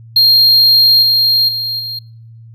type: tone with level steps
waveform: triangle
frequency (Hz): 4218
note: C8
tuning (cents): +13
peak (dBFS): -4 / -7 / -15 / -19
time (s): 0.16-1.99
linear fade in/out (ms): 5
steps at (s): 1.02 / 1.48 / 1.79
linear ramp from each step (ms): 10
effects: noise-tail reverb RT60 0.6 s tail -23 dB re dry + added 114 Hz sine -34 dBFS peak until 2.54 s